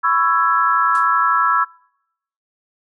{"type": "chord", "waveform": "sine", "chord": "C# minor seventh", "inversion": "third", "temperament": "just", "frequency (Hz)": [997.9, 1108.7, 1330.5, 1663.1], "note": ["B5", "C#6", "E6", "G#6"], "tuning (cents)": [18, 0, 16, 2], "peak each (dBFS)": [-21, -19, -15, -21], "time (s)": [0.03, 1.65], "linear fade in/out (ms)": 20}
{"type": "noise with exponential decay", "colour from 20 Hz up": "white", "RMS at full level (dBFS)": -34, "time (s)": [0.95, 1.11], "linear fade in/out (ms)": 1, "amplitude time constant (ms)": 33}
{"effects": ["noise-tail reverb RT60 0.8 s tail -26 dB re dry", "MP3 48 kbps"]}